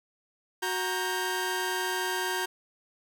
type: tone cluster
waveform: sawtooth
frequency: 368.8 / 934 / 1585 Hz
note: F#4 / A#5 / G6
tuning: -6 / +3 / +19 cents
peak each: -29 dBFS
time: 0.62-2.46 s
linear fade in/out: 10 ms
effects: none